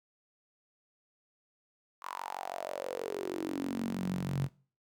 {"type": "tone with high-pass filter sweep", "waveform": "sawtooth", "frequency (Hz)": 46.25, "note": "F#1", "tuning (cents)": 0, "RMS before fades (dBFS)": -36, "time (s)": [2.01, 4.49], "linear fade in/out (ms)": 50, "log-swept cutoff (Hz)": [1100, 130], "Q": 6.7, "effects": ["noise-tail reverb RT60 0.4 s tail -21 dB re dry"]}